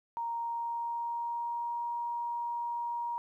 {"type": "tone with pitch glide", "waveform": "sine", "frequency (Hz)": [932.3, 946.4], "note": ["A#5", "A#5"], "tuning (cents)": [0, 26], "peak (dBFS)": -32, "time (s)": [0.17, 3.18], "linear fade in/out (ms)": 0, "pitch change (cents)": 26, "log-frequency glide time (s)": [0.31, 1.89], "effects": ["12-bit"]}